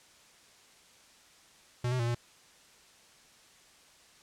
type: tone with pitch steps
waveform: square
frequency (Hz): 122.4 / 127.2 / 117.7 / 119.5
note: B2 / C3 / A#2 / A#2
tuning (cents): -15 / -48 / +17 / +43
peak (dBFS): -29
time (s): 1.84-2.148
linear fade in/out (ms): 5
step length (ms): 77
effects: white hiss -59 dBFS RMS until 4.22 s + low-pass 8000 Hz 12 dB/octave